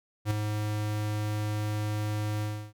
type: tone with ADSR envelope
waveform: square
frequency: 105.8 Hz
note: G#2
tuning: 33 cents sharp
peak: -23 dBFS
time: 0.25-2.73 s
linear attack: 58 ms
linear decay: 6 ms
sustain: -6 dB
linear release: 310 ms
effects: none